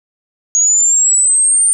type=linear sweep; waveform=sine; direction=up; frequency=6645 to 9010 Hz; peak=-8 dBFS; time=0.55-1.73 s; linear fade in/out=0 ms; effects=none